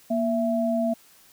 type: tone pair together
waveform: sine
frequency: 235.7 / 664.7 Hz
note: A#3 / E5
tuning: +19 / +14 cents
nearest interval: octave + tritone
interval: 1795 cents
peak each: -24 / -24 dBFS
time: 0.1-0.94 s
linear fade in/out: 10 ms
effects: white hiss -55 dBFS RMS until 1.32 s